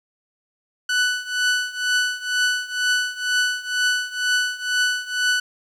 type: tone with tremolo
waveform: sawtooth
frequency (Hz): 1489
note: F#6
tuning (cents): +11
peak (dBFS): -12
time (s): 0.89-5.4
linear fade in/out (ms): 5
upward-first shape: triangle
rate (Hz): 2.1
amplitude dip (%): 90
effects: low-pass 8000 Hz 12 dB/octave + 9-bit